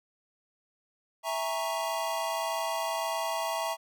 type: chord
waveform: square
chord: A# half-diminished seventh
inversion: second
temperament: equal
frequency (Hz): 659.3 / 830.6 / 932.3 / 1108.7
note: E5 / G#5 / A#5 / C#6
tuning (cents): 0 / 0 / 0 / 0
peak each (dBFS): -34 / -38 / -35 / -38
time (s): 1.23-3.77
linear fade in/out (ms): 50
effects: none